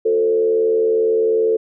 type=tone with frequency modulation; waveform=sine; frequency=444.3 Hz; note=A4; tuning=17 cents sharp; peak=-13 dBFS; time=0.05-1.57 s; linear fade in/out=10 ms; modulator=79.1 Hz; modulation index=0.6; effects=none